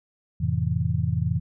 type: chord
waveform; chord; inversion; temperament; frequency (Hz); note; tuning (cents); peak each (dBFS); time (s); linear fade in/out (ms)
sine; F major seventh; none; just; 87.31 / 109.13 / 130.96 / 163.7; F2 / A2 / C3 / E3; 0 / -14 / +2 / -12; -27; 0.4-1.4; 10
effects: none